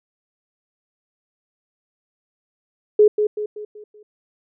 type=tone with echo; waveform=sine; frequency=421.4 Hz; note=G#4; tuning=25 cents sharp; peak=-8 dBFS; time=2.99-3.08 s; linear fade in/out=5 ms; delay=190 ms; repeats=5; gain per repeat=-7 dB; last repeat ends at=4.03 s; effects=none